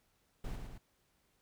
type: noise with echo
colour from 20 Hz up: brown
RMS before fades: -40 dBFS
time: 0.44-0.56 s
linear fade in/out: 5 ms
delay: 110 ms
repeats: 2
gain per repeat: -4 dB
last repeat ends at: 0.78 s
effects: pink hiss -75 dBFS RMS until 1.41 s